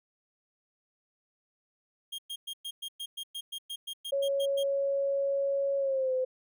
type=tone bursts; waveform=45% pulse; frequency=3231 Hz; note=G#7; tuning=48 cents flat; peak=-35 dBFS; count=15; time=2.12-4.635 s; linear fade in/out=10 ms; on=65 ms; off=110 ms
type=tone with pitch glide; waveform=sine; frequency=554.4 to 514.3 Hz; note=C#5 to C5; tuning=0 to -30 cents; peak=-26 dBFS; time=4.12-6.25 s; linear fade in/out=10 ms; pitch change=-130 cents; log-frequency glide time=5.78-6.13 s
effects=none